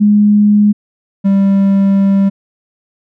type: tone pair in turn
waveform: sine / triangle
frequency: 207.7 / 196.47 Hz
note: G#3 / G3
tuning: 0 / +4 cents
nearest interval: minor second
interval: 96 cents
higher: first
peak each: -5 dBFS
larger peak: neither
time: 0-0.73 / 1.24-2.3 s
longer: second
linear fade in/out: 20 ms
effects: none